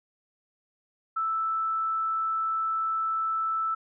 sine tone, 1318.5 Hz, E6, in tune, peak -25 dBFS, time 1.16-3.75 s, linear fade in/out 10 ms, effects none

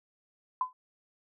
sine tone with exponential decay, 1015 Hz, B5, 47 cents sharp, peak -22 dBFS, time 0.61-0.73 s, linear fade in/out 2 ms, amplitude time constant 25 ms, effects none

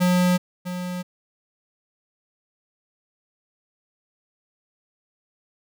square tone with echo, 179.9 Hz, F#3, 48 cents flat, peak -17 dBFS, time 0-0.38 s, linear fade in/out 20 ms, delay 650 ms, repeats 1, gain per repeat -11 dB, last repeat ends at 1.03 s, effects none

